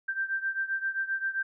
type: beating tone pair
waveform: sine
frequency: 1568 / 1575.6 Hz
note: G6 / G6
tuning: 0 / +8 cents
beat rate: 7.6 Hz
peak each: -30 / -33 dBFS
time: 0.08-1.43 s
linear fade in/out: 10 ms
effects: none